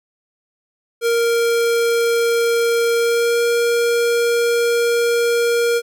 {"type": "tone with pitch glide", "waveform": "square", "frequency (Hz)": [466.2, 470.8], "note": ["A#4", "A#4"], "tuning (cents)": [0, 17], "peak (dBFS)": -15, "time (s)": [1.01, 5.82], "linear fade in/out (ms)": 50, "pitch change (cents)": 17, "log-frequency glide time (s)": [2.97, 3.43], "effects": []}